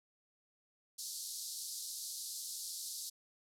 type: band-pass noise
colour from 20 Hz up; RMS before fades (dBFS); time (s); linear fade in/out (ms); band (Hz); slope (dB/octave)
pink; -44; 0.98-3.1; 10; 4100 to 13000; 48
effects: none